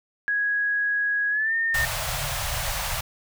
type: tone with pitch glide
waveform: sine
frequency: 1661.2 to 1822 Hz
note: G#6 to A#6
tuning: 0 to -40 cents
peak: -21 dBFS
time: 0.28-1.85 s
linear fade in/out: 0 ms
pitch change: +160 cents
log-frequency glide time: 1.3-1.54 s
type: band-stop noise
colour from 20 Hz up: pink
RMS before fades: -28 dBFS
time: 1.74-3.01 s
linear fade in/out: 5 ms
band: 150 to 560 Hz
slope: 48 dB/octave
effects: none